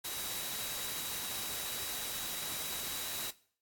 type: tone in noise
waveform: sine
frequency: 3884 Hz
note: B7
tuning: 30 cents flat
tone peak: -45 dBFS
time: 0.04-3.31 s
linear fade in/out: 10 ms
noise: white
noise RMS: -39 dBFS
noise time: 0.04-3.31 s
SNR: -9 dB
effects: noise-tail reverb RT60 0.5 s tail -19 dB re dry + AAC 64 kbps